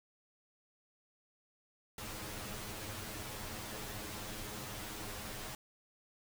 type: noise with comb filter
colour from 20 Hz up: pink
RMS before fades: -44 dBFS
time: 1.98-5.55 s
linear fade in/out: 2 ms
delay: 9.5 ms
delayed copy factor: +0.95
effects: none